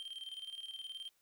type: tone with tremolo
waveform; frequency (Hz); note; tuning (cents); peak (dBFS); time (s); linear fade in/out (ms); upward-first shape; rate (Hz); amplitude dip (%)
triangle; 3149; G7; +7; -40; 0-1.09; 0; square; 19; 65
effects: white hiss -75 dBFS RMS until 1.21 s